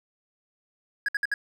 triangle tone bursts, 1657 Hz, G#6, 4 cents flat, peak -21 dBFS, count 4, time 1.06-1.34 s, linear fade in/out 2 ms, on 25 ms, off 60 ms, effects none

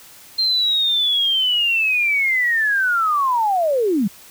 sine linear sweep, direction down, 4186 to 178.1 Hz, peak -15 dBFS, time 0.38-4.08 s, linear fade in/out 10 ms, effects white hiss -44 dBFS RMS until 4.3 s

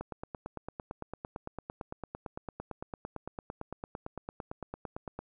click train, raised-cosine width 1 ms, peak -24 dBFS, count 47, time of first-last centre 0.01-5.19 s, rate 8.88 Hz, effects none

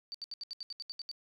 sine tone bursts, 4600 Hz, D8, 37 cents flat, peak -38 dBFS, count 11, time 0.12-1.114 s, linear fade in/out 0 ms, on 24 ms, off 73 ms, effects none

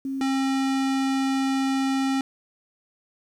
sine / square tone pair in turn, 270 / 268.5 Hz, C#4 / C4, -45 / +45 cents, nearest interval unison, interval 10 cents, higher first, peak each -26 / -22 dBFS, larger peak second, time 0.05-0.21 / 0.21-2.21 s, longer second, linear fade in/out 2 ms, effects low-pass 8000 Hz 12 dB/octave + 9-bit

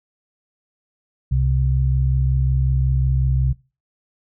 sine tone pair together, 65.36 / 130.81 Hz, C2 / C3, -1 / 0 cents, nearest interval octave, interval 1201 cents, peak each -18 dBFS, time 1.31-3.53 s, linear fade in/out 10 ms, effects noise-tail reverb RT60 0.3 s tail -21 dB re dry

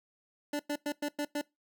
25% pulse tone bursts, 292.7 Hz, D4, 6 cents flat, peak -27 dBFS, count 6, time 0.53-1.414 s, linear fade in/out 5 ms, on 64 ms, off 100 ms, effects noise-tail reverb RT60 0.2 s tail -22 dB re dry

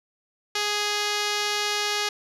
5% pulse tone with low-pass filter, 415.3 Hz, G#4, in tune, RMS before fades -26 dBFS, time 0.55-2.09 s, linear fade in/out 5 ms, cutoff 7700 Hz, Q 1.5, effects none

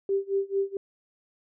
sine tone with tremolo, 393.1 Hz, G4, 5 cents sharp, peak -21 dBFS, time 0.09-0.77 s, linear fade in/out 2 ms, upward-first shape sine, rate 4.5 Hz, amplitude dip 95%, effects none

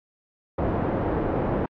white low-pass noise, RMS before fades -25 dBFS, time 0.58-1.66 s, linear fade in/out 5 ms, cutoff 540 Hz, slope 12 dB/octave, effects low-pass 2000 Hz 12 dB/octave + AAC 64 kbps

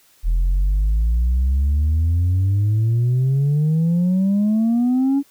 sine exponential sweep, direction up, 40.38 to 283.4 Hz, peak -12 dBFS, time 0.23-5.23 s, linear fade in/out 50 ms, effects tanh soft clip ceiling -13 dBFS + white hiss -55 dBFS RMS until 5.3 s

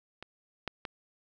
clicks, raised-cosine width 0.3 ms, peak -26 / -17 / -20 dBFS, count 3, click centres 0.226 / 0.677 / 0.852 s, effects none

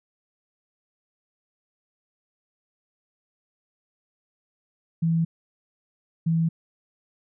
sine tone pair in turn, 164.81 / 164.13 Hz, E3 / E3, 0 / -7 cents, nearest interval unison, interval 7 cents, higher first, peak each -19 dBFS, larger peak neither, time 5.02-5.25 / 6.26-6.49 s, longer neither, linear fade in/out 10 ms, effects none

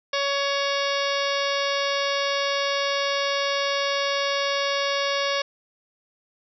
harmonic tone with a mistuned harmonic, 560 Hz, C#5, 18 cents sharp, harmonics 1 / 2 / 3 / 4 / 5 / 6 / 7 / 8 / 9 / 10, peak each -26 / -29 / -31 / -32 / -33 / -34 / -34 / -35 / -36 / -36 dBFS, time 0.13-5.42 s, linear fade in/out 5 ms, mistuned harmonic 7, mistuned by -87 cents, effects none

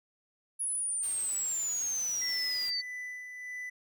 sine exponential sweep, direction down, 10548 to 4492 Hz, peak -30 dBFS, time 0.59-2.82 s, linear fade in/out 20 ms
white noise, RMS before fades -47 dBFS, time 1.02-2.71 s, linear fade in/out 20 ms
triangle tone with tremolo, 1993 Hz, B6, 15 cents sharp, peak -35 dBFS, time 2.21-3.7 s, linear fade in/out 10 ms, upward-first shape sine, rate 1.6 Hz, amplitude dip 45%
effects none

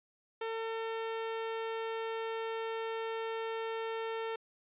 sawtooth tone, 450 Hz, A4, 39 cents sharp, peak -31 dBFS, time 0.41-4.36 s, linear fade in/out 5 ms, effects resampled to 8000 Hz

